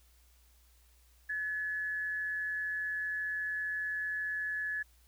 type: tone with amplitude modulation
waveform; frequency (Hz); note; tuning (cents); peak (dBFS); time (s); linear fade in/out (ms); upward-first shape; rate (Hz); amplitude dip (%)
sine; 1709; G#6; +49; -31; 1.29-4.83; 10; sine; 175; 35
effects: added 60 Hz sine -62 dBFS peak until 5.07 s + white hiss -68 dBFS RMS until 5.07 s